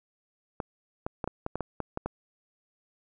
clicks, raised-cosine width 1 ms, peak -17 dBFS, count 10, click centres 0.602 / 1.065 / 1.242 / 1.276 / 1.464 / 1.556 / 1.607 / 1.803 / 1.974 / 2.06 s, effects none

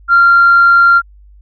sine tone, 1385 Hz, F6, 15 cents flat, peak -3 dBFS, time 0.08-1.02 s, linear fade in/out 50 ms, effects tanh soft clip ceiling 0 dBFS + added 50 Hz sine -38 dBFS peak until 1.41 s

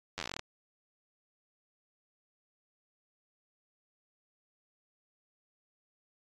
slowing click train, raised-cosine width 0.2 ms, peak -19 dBFS, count 13, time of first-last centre 0.18-0.394 s, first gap 10 ms, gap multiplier 1.1, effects AAC 32 kbps

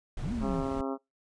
brown noise, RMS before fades -37 dBFS, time 0.17-0.81 s, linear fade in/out 2 ms
sine linear two-way sweep, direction up then down, 106 to 246.9 to 150.4 Hz, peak -31 dBFS, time 0.22-0.62 s, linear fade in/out 10 ms, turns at 0.33 s
harmonic tone, 135 Hz, C#3, 45 cents flat, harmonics 2 / 3 / 4 / 5 / 6 / 7 / 8 / 9 / 10, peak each -33 / -37 / -39 / -41 / -43 / -44 / -45 / -46 / -47 dBFS, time 0.4-0.98 s, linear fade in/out 50 ms
effects noise-tail reverb RT60 0.2 s tail -25 dB re dry + resampled to 22050 Hz

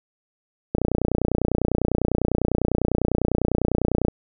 click train, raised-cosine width 2 ms, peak -7 dBFS, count 101, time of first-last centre 0.75-4.083 s, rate 30 Hz, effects none

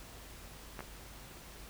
clicks, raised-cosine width 0.5 ms, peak -27 dBFS, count 2, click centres 0.792 / 0.806 s, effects added 50 Hz sine -54 dBFS peak until 1.69 s + pink hiss -52 dBFS RMS until 1.69 s

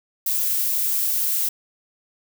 violet noise, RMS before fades -22 dBFS, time 0.26-1.49 s, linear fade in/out 5 ms, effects none

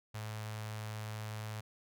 sawtooth tone with notch filter, 108.2 Hz, A2, 29 cents flat, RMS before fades -42 dBFS, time 0.14-1.61 s, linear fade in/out 10 ms, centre 290 Hz, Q 0.56, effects none

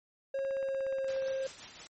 triangle tone with pitch glide, 543 to 533.4 Hz, C#5 to C5, -36 to +33 cents, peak -29 dBFS, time 0.34-1.47 s, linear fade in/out 5 ms, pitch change -31 cents, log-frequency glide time 0.44-1.22 s
click train, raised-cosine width 0.5 ms, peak -34 dBFS, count 16, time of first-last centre 0.39-1.283 s, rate 16.8 Hz
white noise with tremolo, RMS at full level -45 dBFS, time 1.08-1.87 s, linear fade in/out 0 ms, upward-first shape sine, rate 5.8 Hz, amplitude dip 45%
effects MP3 32 kbps

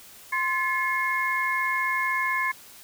sine tone cluster, 1044 / 1724 / 2158 Hz, C6 / A6 / C#7, -4 / -36 / -47 cents, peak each -27 / -28 / -27 dBFS, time 0.32-2.52 s, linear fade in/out 10 ms, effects white hiss -48 dBFS RMS until 2.83 s

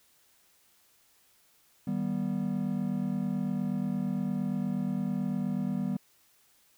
triangle chord, Eb augmented, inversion none, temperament just, 155.56 / 194.45 / 243.1 Hz, Eb3 / G3 / B3, 0 / -14 / -27 cents, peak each -34 / -29 / -31 dBFS, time 1.87-5.97 s, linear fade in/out 5 ms, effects white hiss -65 dBFS RMS until 6.77 s

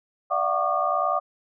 sine tone cluster, 591 / 680 / 741 / 1116 / 1206 Hz, D5 / F5 / F#5 / C#6 / D6, +11 / -46 / +2 / +11 / +46 cents, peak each -29 / -28 / -27 / -29 / -25 dBFS, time 0.3-1.2 s, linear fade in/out 20 ms, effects none

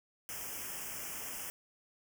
white band-stop noise, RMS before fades -42 dBFS, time 0.29-1.5 s, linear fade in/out 0 ms, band 3200 to 5100 Hz, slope 96 dB/octave, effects none

